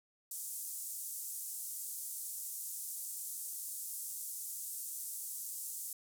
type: band-pass noise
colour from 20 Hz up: pink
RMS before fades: -43 dBFS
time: 0.31-5.93 s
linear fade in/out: 2 ms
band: 7700 to 15000 Hz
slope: 24 dB/octave
effects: none